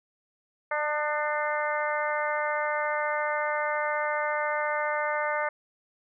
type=harmonic tone with a mistuned harmonic; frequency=298.8 Hz; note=D4; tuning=30 cents sharp; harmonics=2 / 3 / 4 / 5 / 6 / 7; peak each=-30 / -32 / -33 / -34 / -35 / -35 dBFS; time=0.71-5.49 s; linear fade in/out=5 ms; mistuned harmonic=4; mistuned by=+25 cents; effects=none